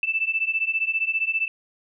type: beating tone pair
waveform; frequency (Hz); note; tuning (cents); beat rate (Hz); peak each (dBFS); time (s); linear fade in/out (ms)
sine; 2637 / 2652; E7 / E7; 0 / +10; 15; -25 / -24; 0.03-1.48; 2
effects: none